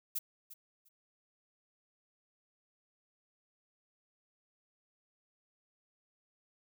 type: noise with echo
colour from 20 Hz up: violet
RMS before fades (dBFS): -35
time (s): 0.15-0.19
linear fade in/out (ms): 10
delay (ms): 350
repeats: 2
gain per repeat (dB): -15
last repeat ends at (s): 0.89
effects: none